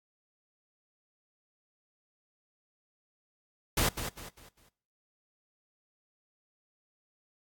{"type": "noise with echo", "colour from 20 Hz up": "pink", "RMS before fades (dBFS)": -27, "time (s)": [3.77, 3.89], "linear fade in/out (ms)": 5, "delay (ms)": 200, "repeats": 4, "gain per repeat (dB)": -9, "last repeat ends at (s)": 4.69, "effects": ["noise-tail reverb RT60 0.6 s tail -22 dB re dry", "AAC 64 kbps"]}